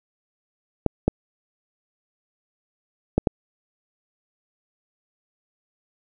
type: clicks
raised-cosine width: 2 ms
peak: -4 dBFS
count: 4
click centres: 0.863 / 1.08 / 3.18 / 3.272 s
effects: none